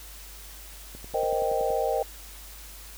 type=click train; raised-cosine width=2 ms; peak=-30 dBFS; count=9; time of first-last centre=0.95-1.705 s; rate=10.6 Hz
type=chord; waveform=sine; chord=C minor seventh; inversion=third; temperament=equal; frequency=466.2 / 523.3 / 622.3 / 784 Hz; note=Bb4 / C5 / Eb5 / G5; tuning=0 / 0 / 0 / 0 cents; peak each=-29 dBFS; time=1.14-2.03 s; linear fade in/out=5 ms
effects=added 50 Hz sine -45 dBFS peak until 2.97 s + white hiss -46 dBFS RMS until 2.97 s